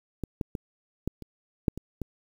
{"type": "clicks", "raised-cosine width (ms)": 3, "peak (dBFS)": [-18, -16, -19, -15, -28, -9, -23, -19], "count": 8, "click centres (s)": [0.237, 0.412, 0.552, 1.076, 1.223, 1.682, 1.776, 2.017], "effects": ["8-bit"]}